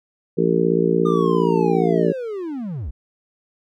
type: harmonic tone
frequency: 57.2 Hz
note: A#1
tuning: 32 cents flat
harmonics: 3 / 4 / 5 / 6 / 7 / 8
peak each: -21 / -26 / -25 / -23 / -20 / -21 dBFS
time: 0.37-2.13 s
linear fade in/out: 20 ms
type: linear sweep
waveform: triangle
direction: down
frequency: 1221 to 49 Hz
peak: -23 dBFS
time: 1.05-2.91 s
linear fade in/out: 10 ms
effects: none